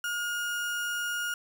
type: tone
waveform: 35% pulse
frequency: 1429 Hz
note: F6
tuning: 39 cents sharp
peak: -28 dBFS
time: 0.04-1.34 s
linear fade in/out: 2 ms
effects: 9-bit